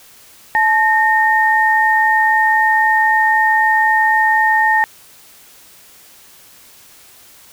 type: tone pair together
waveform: sine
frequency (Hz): 866.9 / 1837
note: A5 / A#6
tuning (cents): -26 / -26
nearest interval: octave + minor second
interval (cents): 1300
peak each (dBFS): -13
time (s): 0.55-4.84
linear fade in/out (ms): 0
effects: white hiss -44 dBFS RMS until 7.52 s